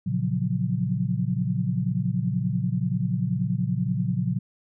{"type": "chord", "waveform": "sine", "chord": "Gb major seventh", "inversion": "first", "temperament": "equal", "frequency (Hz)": [116.54, 138.59, 174.61, 185], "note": ["Bb2", "Db3", "F3", "Gb3"], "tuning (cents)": [0, 0, 0, 0], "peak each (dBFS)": -28, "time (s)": [0.06, 4.39], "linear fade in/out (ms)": 10, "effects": []}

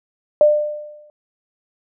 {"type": "tone with exponential decay", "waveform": "sine", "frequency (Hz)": 598, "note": "D5", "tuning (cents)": 31, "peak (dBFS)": -6, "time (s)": [0.41, 1.1], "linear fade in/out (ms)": 1, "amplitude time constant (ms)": 150, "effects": []}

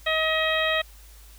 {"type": "harmonic tone with a mistuned harmonic", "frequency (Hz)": 634, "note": "D#5", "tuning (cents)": 32, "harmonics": [1, 2, 3, 4, 5, 6], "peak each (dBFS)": [-26, -30, -26, -30, -30, -31], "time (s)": [0.06, 0.82], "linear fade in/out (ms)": 10, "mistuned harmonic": 5, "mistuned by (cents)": 25, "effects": ["added 52 Hz sine -46 dBFS peak until 1.38 s", "white hiss -53 dBFS RMS until 1.38 s"]}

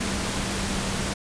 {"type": "tone in noise", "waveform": "sine", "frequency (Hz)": 195, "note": "G3", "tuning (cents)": -9, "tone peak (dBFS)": -32, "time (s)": [0, 1.14], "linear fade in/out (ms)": 10, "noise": "pink", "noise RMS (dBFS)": -28, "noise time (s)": [0, 1.14], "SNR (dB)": -7, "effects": ["resampled to 22050 Hz"]}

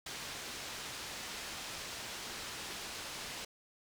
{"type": "low-pass noise", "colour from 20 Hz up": "white", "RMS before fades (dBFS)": -44, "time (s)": [0.06, 3.45], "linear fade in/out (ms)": 5, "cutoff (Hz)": 5600, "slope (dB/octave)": 12, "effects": []}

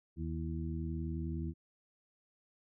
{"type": "harmonic tone with a mistuned harmonic", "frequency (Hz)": 79.4, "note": "D#2", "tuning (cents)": 36, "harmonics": [1, 2, 3, 4], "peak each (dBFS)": [-38, -40, -44, -44], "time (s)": [0.16, 1.54], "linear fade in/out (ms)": 50, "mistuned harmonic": 4, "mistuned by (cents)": 63, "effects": []}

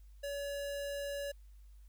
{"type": "tone", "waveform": "square", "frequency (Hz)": 567, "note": "C#5", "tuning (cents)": 39, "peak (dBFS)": -38, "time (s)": [0.23, 1.32], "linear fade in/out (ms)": 10, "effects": ["added 50 Hz sine -53 dBFS peak until 1.88 s", "white hiss -75 dBFS RMS until 1.88 s"]}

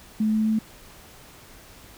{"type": "tone with pitch steps", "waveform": "sine", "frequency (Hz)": [216.2, 217.6, 219], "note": ["A3", "A3", "A3"], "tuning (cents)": [-30, -19, -8], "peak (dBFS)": -19, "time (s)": [0.2, 0.59], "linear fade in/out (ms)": 5, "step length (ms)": 130, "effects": ["pink hiss -48 dBFS RMS until 1.97 s"]}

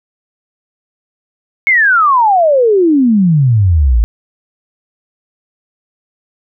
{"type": "exponential sweep", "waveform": "sine", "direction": "down", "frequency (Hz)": [2217, 51.91], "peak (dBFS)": -6, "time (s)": [1.67, 4.04], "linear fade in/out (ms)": 0, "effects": []}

